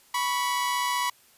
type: tone pair together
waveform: sawtooth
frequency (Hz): 982 / 1117.2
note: B5 / C#6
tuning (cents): -10 / +13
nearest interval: major second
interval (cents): 223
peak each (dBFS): -22 / -27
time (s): 0.14-1.1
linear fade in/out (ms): 5
effects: white hiss -58 dBFS RMS until 1.37 s + resampled to 32000 Hz